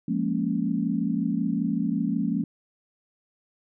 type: chord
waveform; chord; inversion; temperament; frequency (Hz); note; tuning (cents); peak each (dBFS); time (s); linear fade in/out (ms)
sine; Bb minor seventh; second; equal; 174.61 / 207.7 / 233.1 / 277.2; F3 / Ab3 / Bb3 / Db4; 0 / 0 / 0 / 0; -29 / -28 / -28 / -29; 0.08-2.44; 5
effects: none